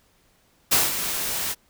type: noise with ADSR envelope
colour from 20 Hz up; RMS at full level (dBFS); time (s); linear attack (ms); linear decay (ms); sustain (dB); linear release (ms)
white; -17; 0.71-1.55; 15; 180; -10; 36
effects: pink hiss -62 dBFS RMS until 1.69 s